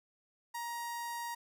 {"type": "tone with notch filter", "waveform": "sawtooth", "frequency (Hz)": 943, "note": "A#5", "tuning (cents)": 20, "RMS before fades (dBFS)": -40, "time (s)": [0.54, 1.35], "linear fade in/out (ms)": 10, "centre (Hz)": 3100, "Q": 1.8, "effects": []}